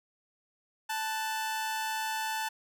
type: tone pair together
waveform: sawtooth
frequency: 880 / 1494.2 Hz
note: A5 / F#6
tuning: 0 / +17 cents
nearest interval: major sixth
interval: 917 cents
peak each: -28 / -36 dBFS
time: 0.89-2.49 s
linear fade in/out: 10 ms
effects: none